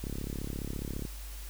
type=click train; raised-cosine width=3 ms; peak=-24 dBFS; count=36; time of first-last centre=0.04-1.052 s; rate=34.6 Hz; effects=added 50 Hz sine -40 dBFS peak until 1.49 s + white hiss -49 dBFS RMS until 1.49 s